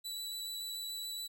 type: tone with vibrato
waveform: sawtooth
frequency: 3951 Hz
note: B7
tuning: in tune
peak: -36 dBFS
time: 0.04-1.28 s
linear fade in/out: 20 ms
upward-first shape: sine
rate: 7 Hz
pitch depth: 9 cents each way
effects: none